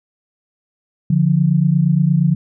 sine tone pair together, 145.62 / 174.2 Hz, D3 / F3, -14 / -4 cents, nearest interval minor third, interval 310 cents, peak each -14 dBFS, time 1.1-2.35 s, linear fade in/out 5 ms, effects none

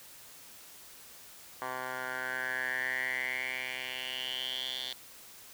10% pulse tone with band-pass filter sweep, 128.3 Hz, C3, 34 cents flat, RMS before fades -36 dBFS, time 1.62-4.93 s, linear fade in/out 0 ms, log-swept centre 1200 to 3700 Hz, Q 7.2, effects white hiss -52 dBFS RMS until 5.53 s

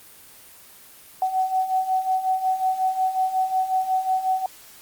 sine beating tone pair, 749 / 754.5 Hz, F#5 / F#5, +21 / +34 cents, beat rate 5.5 Hz, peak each -26 / -21 dBFS, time 1.22-4.46 s, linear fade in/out 2 ms, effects white hiss -47 dBFS RMS until 4.81 s + Opus 24 kbps

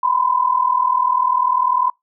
sine tone pair together, 987.8 / 1027.9 Hz, B5 / C6, 0 / -31 cents, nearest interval minor second, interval 69 cents, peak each -17 dBFS, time 0.03-1.9 s, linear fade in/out 5 ms, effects noise-tail reverb RT60 0.2 s tail -26 dB re dry

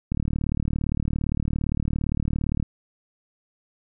click train, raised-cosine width 5 ms, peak -13 dBFS, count 95, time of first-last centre 0.12-2.627 s, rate 37.5 Hz, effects none

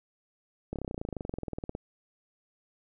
slowing click train, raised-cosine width 2 ms, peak -21 dBFS, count 26, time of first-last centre 0.73-1.751 s, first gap 28 ms, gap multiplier 1.03, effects none

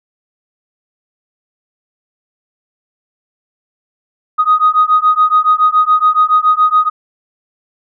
sine beating tone pair, 1244.5 / 1251.6 Hz, D#6 / D#6, 0 / +10 cents, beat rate 7.1 Hz, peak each -10 dBFS, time 4.38-6.9 s, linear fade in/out 20 ms, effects tanh soft clip ceiling -1 dBFS

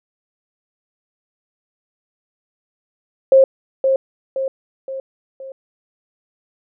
sine tone with echo, 534 Hz, C5, 35 cents sharp, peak -6 dBFS, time 3.32-3.44 s, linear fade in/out 2 ms, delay 520 ms, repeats 4, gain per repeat -6 dB, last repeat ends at 5.52 s, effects none

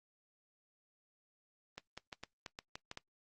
clicks, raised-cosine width 0.2 ms, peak -26 dBFS, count 9, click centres 1.78 / 1.976 / 2.128 / 2.236 / 2.462 / 2.589 / 2.755 / 2.914 / 2.974 s, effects noise-tail reverb RT60 0.1 s tail -20 dB re dry + Opus 24 kbps

